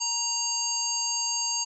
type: harmonic tone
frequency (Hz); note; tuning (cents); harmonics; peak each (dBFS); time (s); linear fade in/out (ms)
932.3; A#5; 0; 1 / 3 / 5 / 7 / 8; -35 / -38 / -30 / -29 / -35; 0-1.65; 20
effects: none